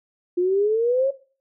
sine exponential sweep, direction up, 349.2 to 554.4 Hz, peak -17 dBFS, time 0.37-1.11 s, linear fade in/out 10 ms, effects noise-tail reverb RT60 0.4 s tail -19 dB re dry

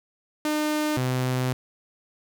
sawtooth tone pair in turn, 303.3 / 127.74 Hz, D#4 / C3, -44 / -41 cents, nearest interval octave + minor third, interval 1497 cents, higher first, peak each -19 dBFS, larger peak neither, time 0.45-0.97 / 0.97-1.53 s, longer second, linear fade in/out 2 ms, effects none

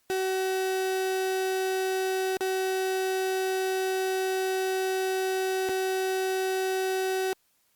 35% pulse tone with dropouts, 377.9 Hz, F#4, 37 cents sharp, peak -24 dBFS, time 0.1-7.33 s, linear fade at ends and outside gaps 0 ms, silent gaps 2.369-2.408 / 5.689-5.694 s, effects white hiss -69 dBFS RMS until 7.75 s + Opus 48 kbps

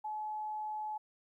sine tone, 855 Hz, A5, 50 cents flat, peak -36 dBFS, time 0.04-0.98 s, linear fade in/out 10 ms, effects 13-bit

